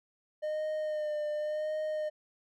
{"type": "tone with vibrato", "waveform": "triangle", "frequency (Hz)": 609, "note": "D#5", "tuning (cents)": -37, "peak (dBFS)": -29, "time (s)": [0.42, 2.1], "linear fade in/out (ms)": 20, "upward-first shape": "sine", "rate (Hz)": 0.9, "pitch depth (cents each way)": 27, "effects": []}